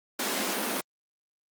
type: high-pass noise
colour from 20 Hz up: pink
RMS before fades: -30 dBFS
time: 0.19-0.81 s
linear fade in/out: 5 ms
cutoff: 190 Hz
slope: 96 dB/octave
effects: Opus 48 kbps